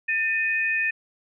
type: tone pair together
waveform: sine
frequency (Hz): 1796.9 / 2497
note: A6 / D#7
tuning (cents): +36 / +6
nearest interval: tritone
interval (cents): 570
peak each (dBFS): -24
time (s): 0.08-0.91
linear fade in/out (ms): 10
effects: none